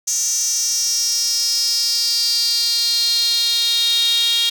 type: tone with high-pass filter sweep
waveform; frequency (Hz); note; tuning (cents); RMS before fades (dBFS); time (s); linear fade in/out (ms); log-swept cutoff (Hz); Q
sawtooth; 466.2; A#4; 0; -18; 0.07-4.5; 10; 6300 to 3500; 8.5
effects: none